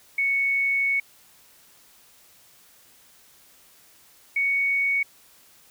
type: tone pair in turn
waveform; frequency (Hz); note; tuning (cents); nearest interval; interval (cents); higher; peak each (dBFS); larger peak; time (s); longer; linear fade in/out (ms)
sine; 2217 / 2228; C#7 / C#7; 0 / +8; unison; 8; second; -20; neither; 0.18-1 / 4.36-5.03; first; 5
effects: white hiss -55 dBFS RMS until 5.7 s